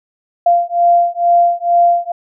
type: beating tone pair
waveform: sine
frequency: 692 / 694.2 Hz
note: F5 / F5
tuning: -16 / -11 cents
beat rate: 2.2 Hz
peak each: -12 dBFS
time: 0.46-2.12 s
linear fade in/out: 5 ms
effects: none